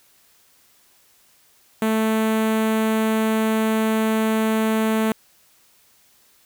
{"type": "tone with notch filter", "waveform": "sawtooth", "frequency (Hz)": 220, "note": "A3", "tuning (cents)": 0, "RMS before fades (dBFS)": -20, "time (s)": [1.82, 5.12], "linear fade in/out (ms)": 2, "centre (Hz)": 5100, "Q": 0.97, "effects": ["white hiss -57 dBFS RMS until 6.45 s"]}